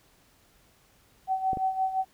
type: tone with tremolo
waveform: sine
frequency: 760 Hz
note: F#5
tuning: 46 cents sharp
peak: -22 dBFS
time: 1.27-2.05 s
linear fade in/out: 50 ms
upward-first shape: sine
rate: 5.8 Hz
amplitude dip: 70%
type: clicks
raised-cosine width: 2 ms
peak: -21 dBFS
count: 2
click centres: 1.532 / 1.572 s
effects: pink hiss -62 dBFS RMS until 2.13 s